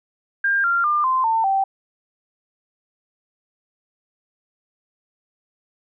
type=tone with pitch steps; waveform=sine; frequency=1601 / 1385.7 / 1199.4 / 1038.1 / 898.5 / 777.7 Hz; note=G6 / F6 / D6 / C6 / A5 / G5; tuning=+36 / -14 / +36 / -14 / +36 / -14 cents; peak=-16 dBFS; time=0.44-1.64 s; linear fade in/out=5 ms; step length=200 ms; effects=none